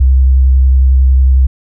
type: tone with vibrato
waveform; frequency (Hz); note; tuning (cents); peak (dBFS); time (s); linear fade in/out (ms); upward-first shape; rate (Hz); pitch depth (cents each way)
sine; 65.41; C2; 0; -4; 0-1.47; 10; sine; 11; 20
effects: none